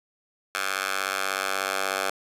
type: tone with high-pass filter sweep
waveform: 10% pulse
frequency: 96.5 Hz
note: G2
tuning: 27 cents flat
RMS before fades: -28 dBFS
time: 0.55-2.1 s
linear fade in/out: 0 ms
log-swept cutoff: 1300 to 850 Hz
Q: 1.4
effects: resampled to 32000 Hz + 8-bit